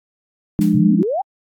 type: chord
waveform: sine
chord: D diminished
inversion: first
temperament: equal with one note detuned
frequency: 174.61 / 207.7 / 300.2 Hz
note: F3 / Ab3 / D4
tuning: 0 / 0 / +38 cents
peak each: -17 / -15 / -18 dBFS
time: 0.59-1.03 s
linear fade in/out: 0 ms
type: noise with exponential decay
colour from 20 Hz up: white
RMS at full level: -31 dBFS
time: 0.61-0.84 s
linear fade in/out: 5 ms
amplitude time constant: 49 ms
type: exponential sweep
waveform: sine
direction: up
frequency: 116.54 to 830.6 Hz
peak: -17 dBFS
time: 0.74-1.22 s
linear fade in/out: 10 ms
effects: AAC 64 kbps